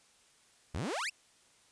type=exponential sweep; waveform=sawtooth; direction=up; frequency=61.74 to 2853 Hz; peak=-30 dBFS; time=0.74-1.1 s; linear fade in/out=10 ms; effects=white hiss -65 dBFS RMS until 1.71 s + resampled to 22050 Hz